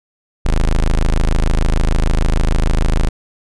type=tone; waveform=35% pulse; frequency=26.69 Hz; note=G#0; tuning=48 cents sharp; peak=-9 dBFS; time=0.45-3.09 s; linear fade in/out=10 ms; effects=resampled to 24000 Hz